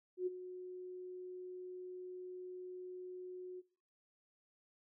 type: tone with ADSR envelope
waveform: sine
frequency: 365 Hz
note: F#4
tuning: 24 cents flat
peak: -32 dBFS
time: 0.17-3.62 s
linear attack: 97 ms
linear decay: 22 ms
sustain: -13 dB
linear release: 30 ms
effects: noise-tail reverb RT60 0.5 s tail -22 dB re dry